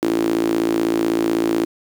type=tone with high-pass filter; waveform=sawtooth; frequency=56 Hz; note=A1; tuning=31 cents sharp; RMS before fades=-19 dBFS; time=0.02-1.65 s; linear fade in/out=5 ms; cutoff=320 Hz; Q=7.9; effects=7-bit